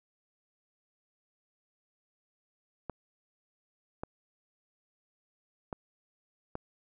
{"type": "clicks", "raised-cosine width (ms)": 1, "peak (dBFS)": -22, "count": 4, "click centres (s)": [2.897, 4.035, 5.728, 6.554], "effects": []}